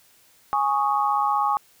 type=chord; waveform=sine; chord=Ab suspended fourth; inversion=none; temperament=equal; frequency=830.6 / 1108.7 / 1244.5 Hz; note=Ab5 / Db6 / Eb6; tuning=0 / 0 / 0 cents; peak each=-22 / -23 / -27 dBFS; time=0.53-1.57 s; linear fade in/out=0 ms; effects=white hiss -57 dBFS RMS until 1.8 s